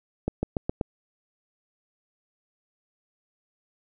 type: accelerating click train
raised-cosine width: 2 ms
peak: -12 dBFS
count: 5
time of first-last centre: 0.28-0.812 s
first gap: 150 ms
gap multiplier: 0.92
effects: none